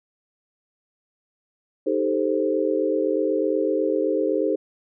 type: chord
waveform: sine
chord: A half-diminished seventh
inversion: second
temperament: equal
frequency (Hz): 311.1 / 392 / 440 / 523.3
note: Eb4 / G4 / A4 / C5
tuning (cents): 0 / 0 / 0 / 0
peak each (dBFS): -25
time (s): 1.86-4.56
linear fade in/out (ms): 10
effects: none